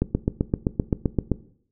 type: click train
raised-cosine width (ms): 3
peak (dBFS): -7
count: 11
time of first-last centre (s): 0.02-1.317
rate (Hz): 7.71
effects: noise-tail reverb RT60 0.6 s tail -17 dB re dry